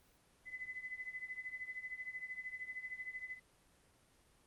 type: tone with tremolo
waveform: sine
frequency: 2016 Hz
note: B6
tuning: 35 cents sharp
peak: -39 dBFS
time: 0.45-3.4 s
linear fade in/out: 50 ms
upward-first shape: triangle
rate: 13 Hz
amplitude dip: 90%
effects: pink hiss -69 dBFS RMS until 4.46 s + Opus 24 kbps